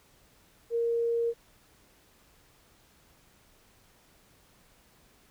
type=tone; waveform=sine; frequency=466.2 Hz; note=A#4; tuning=in tune; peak=-25 dBFS; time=0.7-1.34 s; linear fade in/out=50 ms; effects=pink hiss -62 dBFS RMS until 5.3 s